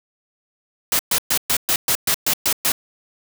white noise bursts, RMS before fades -18 dBFS, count 10, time 0.92-2.72 s, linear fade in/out 2 ms, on 72 ms, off 120 ms, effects none

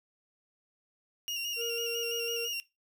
30% pulse tone with vibrato, 2809 Hz, F7, 9 cents sharp, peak -30 dBFS, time 1.28-2.6 s, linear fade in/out 0 ms, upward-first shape square, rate 6 Hz, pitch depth 32 cents each way
triangle tone, 466.2 Hz, A#4, in tune, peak -32 dBFS, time 1.56-2.49 s, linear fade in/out 50 ms
effects noise-tail reverb RT60 0.2 s tail -17 dB re dry

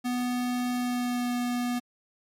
square tone with pitch glide, 246.9 to 244.1 Hz, B3 to B3, 0 to -20 cents, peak -27 dBFS, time 0.04-1.8 s, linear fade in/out 20 ms, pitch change -20 cents, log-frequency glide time 0.73-1.34 s, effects MP3 64 kbps

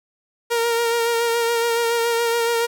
sawtooth tone with vibrato, 466.2 Hz, A#4, in tune, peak -14 dBFS, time 0.5-2.67 s, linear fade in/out 20 ms, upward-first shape sine, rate 7.1 Hz, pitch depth 25 cents each way, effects none

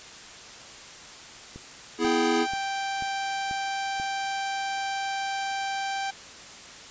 click train, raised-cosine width 3 ms, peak -28 dBFS, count 6, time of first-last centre 1.56-3.999 s, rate 2.05 Hz
square chord, E major, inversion second, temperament equal with one note detuned, 246.9 / 329.6 / 418.7 Hz, B3 / E4 / G#4, 0 / 0 / +14 cents, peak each -29 / -27 / -27 dBFS, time 1.98-2.47 s, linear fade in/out 50 ms
sawtooth tone, 784 Hz, G5, in tune, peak -24 dBFS, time 2.04-6.11 s, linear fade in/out 10 ms
effects white hiss -44 dBFS RMS until 6.9 s + resampled to 16000 Hz

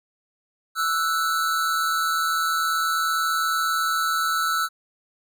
square tone pair together, 1318.5 / 1478.9 Hz, E6 / F#6, 0 / -1 cents, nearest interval major second, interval 199 cents, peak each -23 / -27 dBFS, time 0.75-4.69 s, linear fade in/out 50 ms, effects none

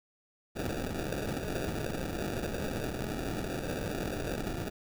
violet noise with sample-and-hold, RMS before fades -35 dBFS, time 0.55-4.7 s, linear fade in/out 20 ms, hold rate 1050 Hz, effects none

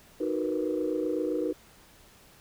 sine chord, B major seventh, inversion first, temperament equal, 311.1 / 370 / 466.2 / 493.9 Hz, D#4 / F#4 / A#4 / B4, 0 / 0 / 0 / 0 cents, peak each -30 / -32 / -33 / -32 dBFS, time 0.2-1.53 s, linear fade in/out 10 ms, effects tanh soft clip ceiling -18 dBFS + pink hiss -56 dBFS RMS until 2.4 s

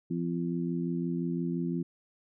harmonic tone, 85.8 Hz, F2, 30 cents flat, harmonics 2 / 3 / 4, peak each -31 / -34 / -36 dBFS, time 0.1-1.83 s, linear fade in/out 10 ms, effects none

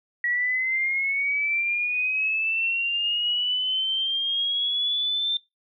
sine linear sweep, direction up, 1918 to 3584 Hz, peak -22 dBFS, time 0.24-5.37 s, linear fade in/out 2 ms, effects noise-tail reverb RT60 0.2 s tail -20 dB re dry

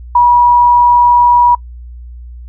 sine tone, 967 Hz, B5, 37 cents flat, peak -4 dBFS, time 0.15-1.55 s, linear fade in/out 5 ms, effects noise-tail reverb RT60 0.1 s tail -25 dB re dry + added 60 Hz sine -27 dBFS peak until 2.48 s

